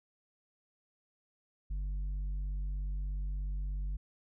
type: tone with tanh clipping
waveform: sine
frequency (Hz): 48.39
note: G1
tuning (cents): -22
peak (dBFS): -34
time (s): 1.7-3.97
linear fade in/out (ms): 10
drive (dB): 5
effects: none